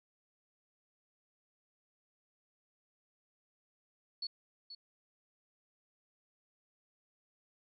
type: tone with echo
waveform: sine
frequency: 4407 Hz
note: C#8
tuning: 11 cents flat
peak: -36 dBFS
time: 4.22-4.27 s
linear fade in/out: 5 ms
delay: 480 ms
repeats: 1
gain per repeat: -10 dB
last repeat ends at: 4.75 s
effects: none